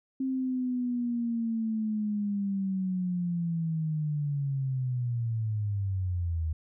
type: linear sweep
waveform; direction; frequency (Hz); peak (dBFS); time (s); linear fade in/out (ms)
sine; down; 265.7 to 78; -27; 0.2-6.53; 5
effects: none